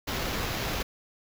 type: noise with sample-and-hold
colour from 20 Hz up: pink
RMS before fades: -31 dBFS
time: 0.07-0.83 s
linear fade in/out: 10 ms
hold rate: 8820 Hz
effects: none